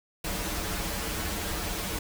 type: noise with comb filter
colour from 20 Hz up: pink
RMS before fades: -32 dBFS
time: 0.24-1.99 s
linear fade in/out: 5 ms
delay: 7.8 ms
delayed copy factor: -1
effects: none